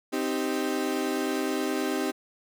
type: chord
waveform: 35% pulse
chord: C minor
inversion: none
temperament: equal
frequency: 261.6 / 311.1 / 392 Hz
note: C4 / Eb4 / G4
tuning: 0 / 0 / 0 cents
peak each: -29 dBFS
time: 0.12-2.12 s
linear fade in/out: 20 ms
effects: none